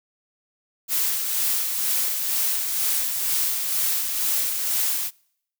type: noise with tremolo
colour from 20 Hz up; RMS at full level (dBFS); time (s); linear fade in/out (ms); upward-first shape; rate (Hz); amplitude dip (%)
blue; -22; 0.88-5.11; 50; sine; 2.1; 40
effects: noise-tail reverb RT60 0.7 s tail -26 dB re dry